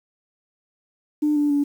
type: tone with pitch steps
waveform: sine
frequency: 299.2 / 292.9 / 286.7 Hz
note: D4 / D4 / D4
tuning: +32 / -5 / -42 cents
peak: -16 dBFS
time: 1.22-1.64 s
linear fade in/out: 10 ms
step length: 140 ms
effects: tanh soft clip ceiling -12 dBFS + 8-bit